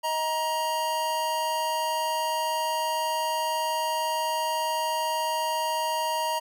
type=tone pair together; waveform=square; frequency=630 / 943.9 Hz; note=D#5 / A#5; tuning=+21 / +21 cents; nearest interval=perfect fifth; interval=700 cents; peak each=-32 / -27 dBFS; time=0.03-6.4 s; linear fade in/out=20 ms; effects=none